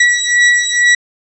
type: beating tone pair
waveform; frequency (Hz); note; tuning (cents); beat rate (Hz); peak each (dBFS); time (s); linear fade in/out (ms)
40% pulse; 1937 / 1939.2; B6 / B6; -34 / -32; 2.2; -11; 0-0.95; 5
effects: resampled to 22050 Hz + 7-bit